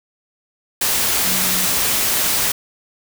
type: tone in noise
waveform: sine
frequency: 185.9 Hz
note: F#3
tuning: 8 cents sharp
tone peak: -29 dBFS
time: 1.25-1.66 s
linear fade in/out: 5 ms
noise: white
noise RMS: -18 dBFS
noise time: 0.81-2.52 s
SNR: -14 dB
effects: none